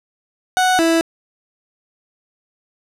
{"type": "tone pair in turn", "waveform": "30% pulse", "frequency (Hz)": [740, 329.6], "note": ["F#5", "E4"], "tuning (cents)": [0, 0], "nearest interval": "octave + major second", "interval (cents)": 1400, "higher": "first", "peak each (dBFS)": -10, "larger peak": "neither", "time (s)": [[0.57, 0.79], [0.79, 1.01]], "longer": "neither", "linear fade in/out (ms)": 0, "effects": ["low-pass 11000 Hz 12 dB/octave", "8-bit"]}